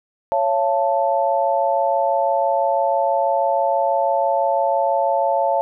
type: chord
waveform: sine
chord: Db augmented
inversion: none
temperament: equal with one note detuned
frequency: 554.4 / 680.5 / 880 Hz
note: Db5 / F5 / A5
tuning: 0 / -45 / 0 cents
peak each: -20 dBFS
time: 0.32-5.61 s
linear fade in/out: 0 ms
effects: none